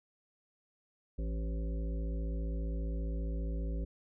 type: harmonic tone with a mistuned harmonic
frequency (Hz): 55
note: A1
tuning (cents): 0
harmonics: 1 / 3 / 5 / 7 / 9 / 10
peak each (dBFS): -33 / -43 / -47 / -50 / -52 / -53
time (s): 1.18-3.85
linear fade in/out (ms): 10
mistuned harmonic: 3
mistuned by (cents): +49
effects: none